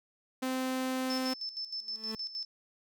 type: tone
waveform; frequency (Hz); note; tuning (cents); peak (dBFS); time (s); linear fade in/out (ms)
sawtooth; 259; C4; -17; -27; 0.42-1.34; 10
type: tone with tremolo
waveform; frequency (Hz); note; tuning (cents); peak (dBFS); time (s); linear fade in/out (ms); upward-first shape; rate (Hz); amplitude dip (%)
sine; 5274; E8; 0; -34; 1.1-2.45; 2; square; 6.4; 70
type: tone with exponential growth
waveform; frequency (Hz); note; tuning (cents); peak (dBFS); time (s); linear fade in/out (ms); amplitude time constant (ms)
30% pulse; 220; A3; 0; -33; 1.8-2.15; 0; 74
effects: none